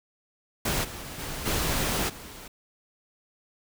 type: noise with level steps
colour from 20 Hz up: pink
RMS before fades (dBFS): -27 / -39 / -35 / -27 / -43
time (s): 0.65-2.48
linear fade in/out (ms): 5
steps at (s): 0.83 / 1.18 / 1.45 / 2.08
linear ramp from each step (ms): 20
effects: none